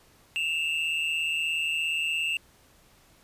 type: tone pair together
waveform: triangle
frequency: 2637 / 2794 Hz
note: E7 / F7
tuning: 0 / 0 cents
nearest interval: minor second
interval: 100 cents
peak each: -27 dBFS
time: 0.36-2.37 s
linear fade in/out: 0 ms
effects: pink hiss -59 dBFS RMS until 3.23 s + resampled to 32000 Hz